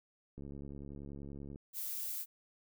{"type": "click train", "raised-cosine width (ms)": 3, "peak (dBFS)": -35, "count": 84, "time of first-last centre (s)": [0.38, 1.559], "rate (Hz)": 70.4}
{"type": "noise", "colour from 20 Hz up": "violet", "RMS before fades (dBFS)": -40, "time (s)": [1.73, 2.26], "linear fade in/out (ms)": 50}
{"effects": []}